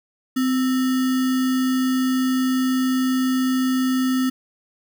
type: tone with sample-and-hold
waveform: sine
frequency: 257.8 Hz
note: C4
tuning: 26 cents flat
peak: -17 dBFS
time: 0.36-4.3 s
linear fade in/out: 10 ms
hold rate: 1575 Hz
effects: none